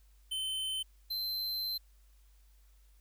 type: tone pair in turn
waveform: square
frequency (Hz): 3070 / 4098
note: G7 / C8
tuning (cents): -37 / -37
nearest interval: perfect fourth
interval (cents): 500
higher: second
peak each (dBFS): -34 / -34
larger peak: neither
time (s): 0.31-0.83 / 1.1-1.78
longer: second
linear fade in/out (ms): 10
effects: added 50 Hz sine -59 dBFS peak until 3 s + white hiss -72 dBFS RMS until 3 s